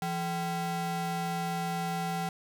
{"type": "ring-modulated tone", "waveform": "square", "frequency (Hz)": 300.8, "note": "D4", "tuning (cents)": 42, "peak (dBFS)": -28, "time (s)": [0.02, 2.29], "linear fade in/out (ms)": 2, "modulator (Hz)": 471, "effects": []}